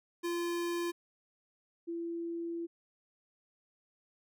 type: tone pair in turn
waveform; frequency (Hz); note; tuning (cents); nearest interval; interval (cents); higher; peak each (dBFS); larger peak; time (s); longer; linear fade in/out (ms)
square / sine; 344.5 / 337.4; F4 / E4; -24 / +40; unison; 36; first; -33 / -35; first; 0.23-0.92 / 1.87-2.67; second; 20
effects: none